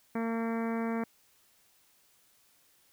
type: harmonic tone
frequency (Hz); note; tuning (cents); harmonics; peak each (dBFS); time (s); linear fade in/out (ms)
228.2; A#3; -37; 1 / 2 / 3 / 4 / 5 / 6 / 7 / 8 / 9 / 10; -31 / -37 / -41 / -43 / -45 / -47 / -48 / -49 / -50 / -51; 0.15-1.04; 5
effects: white hiss -66 dBFS RMS until 2.92 s